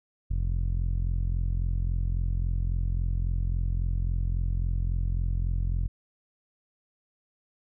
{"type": "tone with low-pass filter", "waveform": "sawtooth", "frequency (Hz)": 43.65, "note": "F1", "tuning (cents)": 0, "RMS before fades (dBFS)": -27, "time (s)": [0.3, 5.88], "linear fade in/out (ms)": 10, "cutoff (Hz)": 110, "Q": 1.1, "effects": []}